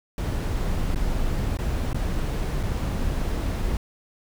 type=noise with dropouts; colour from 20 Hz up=brown; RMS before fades=-25 dBFS; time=0.18-3.77 s; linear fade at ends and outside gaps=1 ms; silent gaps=0.947-0.958 / 1.572-1.588 / 1.931-1.945 / 2.63-2.634 s; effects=none